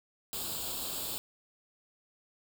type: noise with comb filter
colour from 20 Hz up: white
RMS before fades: -37 dBFS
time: 0.33-1.18 s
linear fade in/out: 0 ms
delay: 0.25 ms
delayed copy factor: +0.8
effects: none